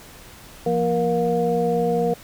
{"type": "tone cluster", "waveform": "sine", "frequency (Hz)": [173, 237.1, 471.9, 711], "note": ["F3", "A#3", "A#4", "F5"], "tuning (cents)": [-16, 30, 21, 31], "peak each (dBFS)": [-25, -28, -20, -25], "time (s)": [0.66, 2.14], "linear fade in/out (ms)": 5, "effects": ["pink hiss -44 dBFS RMS until 2.23 s"]}